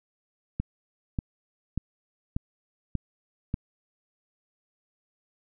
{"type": "click train", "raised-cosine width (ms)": 5, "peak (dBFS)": -15, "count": 6, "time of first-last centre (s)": [0.6, 3.541], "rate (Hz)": 1.7, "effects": []}